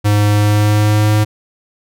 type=tone with pitch glide; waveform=square; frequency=103.83 to 106.32 Hz; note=G#2 to G#2; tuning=0 to +41 cents; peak=-10 dBFS; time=0.04-1.25 s; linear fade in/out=20 ms; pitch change=+41 cents; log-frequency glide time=0.28-1.14 s; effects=none